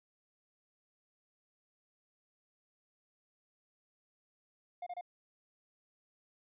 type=tone bursts; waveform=triangle; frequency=711 Hz; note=F5; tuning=31 cents sharp; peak=-37 dBFS; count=3; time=4.82-5.011 s; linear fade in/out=5 ms; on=45 ms; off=28 ms; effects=resampled to 8000 Hz